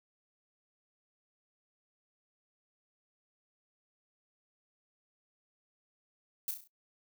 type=noise with echo; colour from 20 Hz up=violet; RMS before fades=-34 dBFS; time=6.48-6.51 s; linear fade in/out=2 ms; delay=33 ms; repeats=5; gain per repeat=-6 dB; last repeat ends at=6.675 s; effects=noise-tail reverb RT60 0.1 s tail -20 dB re dry